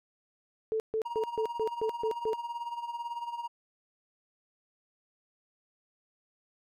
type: tone bursts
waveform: sine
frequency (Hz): 440.3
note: A4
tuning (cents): +1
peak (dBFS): -27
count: 8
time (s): 0.72-2.332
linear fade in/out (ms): 0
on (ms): 79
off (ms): 140
type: tone with tremolo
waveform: triangle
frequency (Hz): 944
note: A#5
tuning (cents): +22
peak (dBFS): -30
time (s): 1.05-3.48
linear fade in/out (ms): 10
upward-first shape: sine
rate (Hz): 18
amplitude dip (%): 70
effects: none